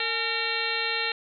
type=harmonic tone with a mistuned harmonic; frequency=456.9 Hz; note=A#4; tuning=35 cents flat; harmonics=1 / 2 / 3 / 4 / 5 / 6 / 7 / 8 / 9; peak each=-36 / -37 / -36 / -32 / -33 / -32 / -38 / -35 / -32 dBFS; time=0-1.12 s; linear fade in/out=2 ms; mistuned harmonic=2; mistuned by=-130 cents; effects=none